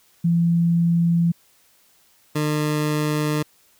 sine / 20% pulse tone pair in turn, 169.5 / 151.01 Hz, E3 / D3, +49 / +49 cents, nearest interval major second, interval 200 cents, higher first, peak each -15 dBFS, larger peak neither, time 0.24-1.32 / 2.35-3.43 s, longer neither, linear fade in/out 10 ms, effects white hiss -58 dBFS RMS until 3.79 s

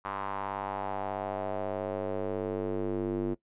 square tone with band-pass filter sweep, 49.21 Hz, G1, 7 cents sharp, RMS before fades -33 dBFS, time 0.04-3.35 s, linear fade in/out 20 ms, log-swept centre 1100 to 330 Hz, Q 2.9, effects noise-tail reverb RT60 0.1 s tail -19 dB re dry + resampled to 8000 Hz

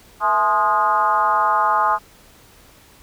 sine tone with frequency modulation, 1046.5 Hz, C6, in tune, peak -14 dBFS, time 0.2-1.99 s, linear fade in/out 50 ms, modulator 195 Hz, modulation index 1.5, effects pink hiss -49 dBFS RMS until 3.02 s

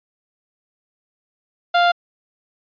30% pulse tone, 698 Hz, F5, 1 cent flat, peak -10 dBFS, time 1.74-1.92 s, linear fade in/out 10 ms, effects resampled to 11025 Hz

